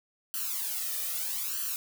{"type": "noise with flanger", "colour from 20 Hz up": "blue", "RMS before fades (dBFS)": -33, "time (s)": [0.34, 1.76], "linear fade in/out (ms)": 0, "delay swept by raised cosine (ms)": [0.67, 1.67], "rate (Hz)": 0.79, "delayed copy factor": 1, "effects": []}